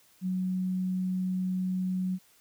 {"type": "tone", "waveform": "sine", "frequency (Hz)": 185, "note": "F#3", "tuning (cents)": 0, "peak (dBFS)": -27, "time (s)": [0.21, 2.19], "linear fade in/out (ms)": 50, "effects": ["white hiss -62 dBFS RMS until 2.4 s"]}